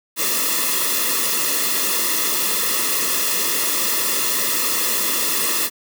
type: noise with comb filter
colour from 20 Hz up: white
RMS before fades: -20 dBFS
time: 0.16-5.7 s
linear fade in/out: 50 ms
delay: 1.3 ms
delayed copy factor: -0.9
effects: high-pass 200 Hz 12 dB/octave